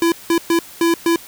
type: tone bursts at uneven times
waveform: square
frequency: 335.7 Hz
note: E4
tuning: 32 cents sharp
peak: -13 dBFS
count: 5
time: 0.02-0.12 / 0.3-0.38 / 0.5-0.59 / 0.81-0.94 / 1.06-1.16 s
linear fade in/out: 2 ms
effects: white hiss -39 dBFS RMS until 1.27 s